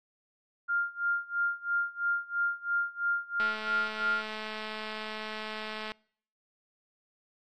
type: tone with tremolo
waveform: sine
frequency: 1400 Hz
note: F6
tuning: 4 cents sharp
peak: -25 dBFS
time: 0.68-4.23 s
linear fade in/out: 20 ms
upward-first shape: sine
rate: 3 Hz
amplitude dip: 95%
type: click train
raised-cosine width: 0.3 ms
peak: -22 dBFS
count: 545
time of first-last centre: 3.4-5.919 s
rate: 216 Hz
effects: noise-tail reverb RT60 0.6 s tail -26 dB re dry + AAC 64 kbps